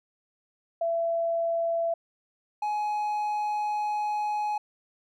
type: tone pair in turn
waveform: sine / triangle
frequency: 670 / 840.1 Hz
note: E5 / G#5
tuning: +28 / +20 cents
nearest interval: major third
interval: 392 cents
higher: second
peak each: -24 dBFS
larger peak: neither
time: 0.81-1.94 / 2.62-4.58 s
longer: second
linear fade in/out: 5 ms
effects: none

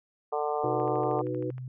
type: harmonic tone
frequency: 149 Hz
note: D3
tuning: 25 cents sharp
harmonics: 3 / 4 / 5 / 6 / 7 / 8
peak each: -31 / -35 / -31 / -37 / -38 / -38 dBFS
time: 0.32-1.22 s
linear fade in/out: 10 ms
type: chord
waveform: sine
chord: B major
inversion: first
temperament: equal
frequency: 311.1 / 370 / 493.9 Hz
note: D#4 / F#4 / B4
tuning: 0 / 0 / 0 cents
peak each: -34 dBFS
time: 0.63-1.51 s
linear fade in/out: 10 ms
type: tone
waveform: sine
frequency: 127.4 Hz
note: C3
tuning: 46 cents flat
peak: -35 dBFS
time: 0.64-1.68 s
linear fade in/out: 2 ms
type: click train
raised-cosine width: 0.5 ms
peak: -35 dBFS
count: 11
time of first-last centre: 0.8-1.581 s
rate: 12.8 Hz
effects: none

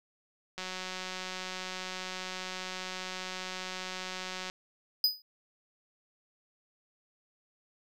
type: click train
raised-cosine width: 0.2 ms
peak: -21 dBFS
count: 726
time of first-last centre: 0.58-4.499 s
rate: 185 Hz
type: tone with exponential decay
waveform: square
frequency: 4978 Hz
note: D#8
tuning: in tune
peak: -20 dBFS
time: 5.04-5.22 s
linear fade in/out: 2 ms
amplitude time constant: 38 ms
effects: none

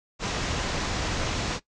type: low-pass noise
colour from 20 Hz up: pink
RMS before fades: -29 dBFS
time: 0.19-1.6 s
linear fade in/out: 50 ms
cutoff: 7100 Hz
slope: 48 dB/octave
effects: noise-tail reverb RT60 0.1 s tail -17 dB re dry

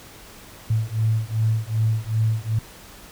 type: beating tone pair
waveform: sine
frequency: 109.4 / 112 Hz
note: A2 / A2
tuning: -9 / +31 cents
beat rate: 2.6 Hz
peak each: -22 dBFS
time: 0.7-2.59 s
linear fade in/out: 5 ms
effects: pink hiss -44 dBFS RMS until 3.11 s

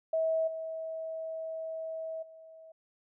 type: tone with level steps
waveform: sine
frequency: 645 Hz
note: E5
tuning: 38 cents flat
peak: -26 / -35 / -49 dBFS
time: 0.13-2.72 s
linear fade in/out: 5 ms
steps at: 0.47 / 2.22 s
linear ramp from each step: 10 ms
effects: none

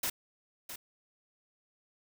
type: noise with echo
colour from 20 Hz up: white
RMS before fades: -33 dBFS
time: 0.03-0.1 s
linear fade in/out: 5 ms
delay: 660 ms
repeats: 1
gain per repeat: -10 dB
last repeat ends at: 0.76 s
effects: none

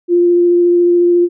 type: tone with vibrato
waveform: sine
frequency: 349.2 Hz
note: F4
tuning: in tune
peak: -7 dBFS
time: 0.08-1.29 s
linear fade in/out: 50 ms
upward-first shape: triangle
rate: 14 Hz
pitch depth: 12 cents each way
effects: none

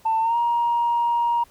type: tone with pitch glide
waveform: sine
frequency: 892 to 943.9 Hz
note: A5 to A#5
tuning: +23 to +21 cents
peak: -17 dBFS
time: 0.05-1.44 s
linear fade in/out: 10 ms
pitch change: +98 cents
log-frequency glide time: 0.2-0.37 s
effects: tanh soft clip ceiling -14 dBFS + pink hiss -55 dBFS RMS until 1.5 s

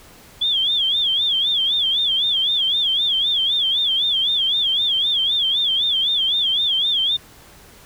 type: tone with vibrato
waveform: sine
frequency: 3365 Hz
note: G#7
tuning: 22 cents sharp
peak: -16 dBFS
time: 0.41-7.17 s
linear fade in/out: 10 ms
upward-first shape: sine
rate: 3.9 Hz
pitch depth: 140 cents each way
effects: pink hiss -46 dBFS RMS until 7.85 s

